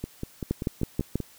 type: two click trains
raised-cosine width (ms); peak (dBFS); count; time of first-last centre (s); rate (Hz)
3; -12 / -18; 5 / 7; 0.51-1.156 / 0.04-1.203; 6.19 / 5.16
effects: white hiss -54 dBFS RMS until 1.38 s